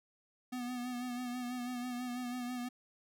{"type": "tone with vibrato", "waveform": "square", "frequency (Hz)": 246.9, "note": "B3", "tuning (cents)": 0, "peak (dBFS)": -38, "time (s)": [0.52, 2.69], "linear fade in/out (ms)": 10, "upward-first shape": "sine", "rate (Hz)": 6.1, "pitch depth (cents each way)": 36, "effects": []}